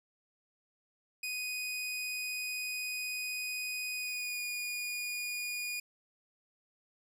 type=tone with pitch glide; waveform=sawtooth; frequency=2489 to 2448 Hz; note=D#7 to D#7; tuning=0 to -29 cents; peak=-32 dBFS; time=1.23-5.8 s; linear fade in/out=5 ms; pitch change=-29 cents; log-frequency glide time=3.94-4.43 s; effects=none